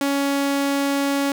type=tone; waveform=sawtooth; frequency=279.5 Hz; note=C#4; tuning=14 cents sharp; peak=-15 dBFS; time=0.01-1.32 s; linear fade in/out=2 ms; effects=none